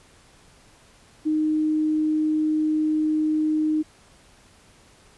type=tone; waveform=sine; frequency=309.1 Hz; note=D#4; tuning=11 cents flat; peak=-19 dBFS; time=1.25-3.83 s; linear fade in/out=20 ms; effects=pink hiss -54 dBFS RMS until 5.17 s + resampled to 24000 Hz